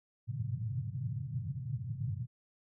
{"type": "band-pass noise", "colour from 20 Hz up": "white", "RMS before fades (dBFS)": -37, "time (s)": [0.27, 2.27], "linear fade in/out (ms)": 50, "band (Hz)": [100, 140], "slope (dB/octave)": 48, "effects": []}